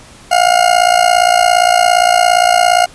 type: tone with amplitude modulation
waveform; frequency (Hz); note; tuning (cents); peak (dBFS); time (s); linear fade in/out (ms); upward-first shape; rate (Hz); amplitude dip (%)
40% pulse; 712; F5; +33; -3; 0.31-2.86; 10; sine; 57.4; 85
effects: pink hiss -39 dBFS RMS until 2.94 s + resampled to 24000 Hz